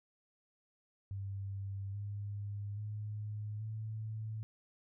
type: tone with pitch steps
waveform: sine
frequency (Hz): 98.4 / 101.93 / 105.58 / 109.37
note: G2 / G#2 / G#2 / A2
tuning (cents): +7 / -32 / +29 / -10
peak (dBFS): -38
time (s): 1.11-4.43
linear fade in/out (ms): 0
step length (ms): 830
effects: none